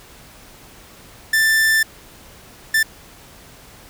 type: tone bursts at uneven times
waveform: 45% pulse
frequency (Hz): 1772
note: A6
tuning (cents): +12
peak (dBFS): -13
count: 2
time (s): 1.33-1.83 / 2.74-2.83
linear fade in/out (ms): 5
effects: pink hiss -44 dBFS RMS until 3.89 s